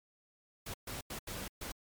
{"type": "noise bursts at uneven times", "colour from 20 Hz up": "pink", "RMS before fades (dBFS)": -42, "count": 5, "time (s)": [[0.66, 0.74], [0.87, 1.01], [1.1, 1.19], [1.27, 1.48], [1.61, 1.72]], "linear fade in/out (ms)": 5, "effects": ["MP3 96 kbps"]}